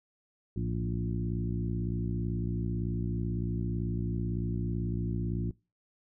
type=harmonic tone with a mistuned harmonic; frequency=58 Hz; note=A#1; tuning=8 cents flat; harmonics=1 / 2 / 3 / 4 / 5 / 6; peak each=-36 / -33 / -35 / -40 / -41 / -42 dBFS; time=0.56-5.51 s; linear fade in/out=5 ms; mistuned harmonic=2; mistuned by=-80 cents; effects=noise-tail reverb RT60 0.3 s tail -24 dB re dry